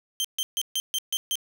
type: tone bursts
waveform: sawtooth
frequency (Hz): 3136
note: G7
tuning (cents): 0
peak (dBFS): -21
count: 7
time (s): 0.2-1.355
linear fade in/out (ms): 0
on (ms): 45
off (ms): 140
effects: none

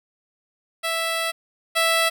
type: tone pair in turn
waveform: 10% pulse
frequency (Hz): 659.3 / 659.3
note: E5 / E5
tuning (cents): 0 / 0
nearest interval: unison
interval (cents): 0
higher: neither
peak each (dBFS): -14 / -9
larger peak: second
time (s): 0.83-1.32 / 1.75-2.1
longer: first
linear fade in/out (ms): 20
effects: none

